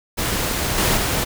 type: noise with level steps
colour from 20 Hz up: pink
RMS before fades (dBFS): -22 / -18 / -21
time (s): 0.17-1.25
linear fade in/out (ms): 20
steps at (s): 0.78 / 0.97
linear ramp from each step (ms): 5
effects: none